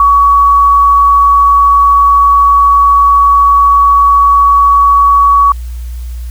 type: tone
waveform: sine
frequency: 1128 Hz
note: C#6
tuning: 30 cents sharp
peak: -3 dBFS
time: 0-5.52 s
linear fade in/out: 2 ms
effects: added 60 Hz sine -18 dBFS peak until 6.3 s + white hiss -41 dBFS RMS until 6.3 s